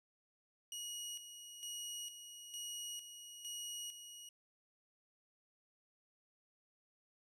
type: tone with tremolo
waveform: 20% pulse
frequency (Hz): 2900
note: F#7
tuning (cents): -35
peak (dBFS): -38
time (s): 0.72-4.29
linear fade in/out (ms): 2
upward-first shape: square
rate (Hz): 1.1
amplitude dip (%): 60
effects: none